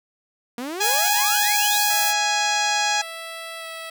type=exponential sweep; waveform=sawtooth; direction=up; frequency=232.2 to 4699 Hz; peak=-24 dBFS; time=0.58-1.84 s; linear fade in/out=2 ms
type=harmonic tone; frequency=830.6 Hz; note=G#5; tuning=in tune; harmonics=1 / 2 / 3 / 4 / 5 / 6 / 7 / 8 / 9; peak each=-23 / -26 / -28 / -29 / -30 / -31 / -31 / -32 / -33 dBFS; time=0.8-3.02 s; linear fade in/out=10 ms
type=high-pass noise; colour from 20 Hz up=white; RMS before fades=-25 dBFS; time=0.8-2.14 s; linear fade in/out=50 ms; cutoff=5600 Hz; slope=24 dB/octave
type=tone with pitch glide; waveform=10% pulse; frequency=659.3 to 653.6 Hz; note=E5 to E5; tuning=0 to -15 cents; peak=-24 dBFS; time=1.9-3.9 s; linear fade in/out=5 ms; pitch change=-15 cents; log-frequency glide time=3.58-3.65 s
effects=none